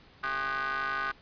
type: ring-modulated tone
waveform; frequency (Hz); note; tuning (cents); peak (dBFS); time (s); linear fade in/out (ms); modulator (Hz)
35% pulse; 138.59; C#3; 0; -25; 0.23-1.12; 10; 1360
effects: pink hiss -57 dBFS RMS until 1.21 s + resampled to 11025 Hz